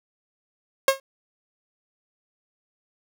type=tone with exponential decay; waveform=sawtooth; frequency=540 Hz; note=C#5; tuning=45 cents flat; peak=-8 dBFS; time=0.88-1 s; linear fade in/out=2 ms; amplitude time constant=26 ms; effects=none